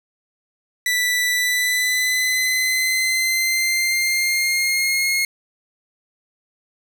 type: tone with pitch glide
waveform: sawtooth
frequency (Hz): 1975.5 to 2154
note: B6 to C7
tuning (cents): 0 to +50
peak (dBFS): -14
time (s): 0.86-5.25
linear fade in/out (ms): 2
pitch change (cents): +150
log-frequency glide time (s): 1.33-5.07
effects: none